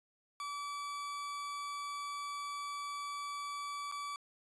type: tone with dropouts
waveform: 40% pulse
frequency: 1151 Hz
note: D6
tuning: 35 cents flat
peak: -38 dBFS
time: 0.4-4.16 s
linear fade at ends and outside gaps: 1 ms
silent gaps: 3.915-3.922 s
effects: resampled to 22050 Hz